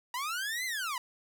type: linear two-way sweep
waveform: sawtooth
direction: up then down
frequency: 945 to 2093 to 945 Hz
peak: -29 dBFS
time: 0.14-0.98 s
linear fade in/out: 2 ms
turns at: 0.65 s
effects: none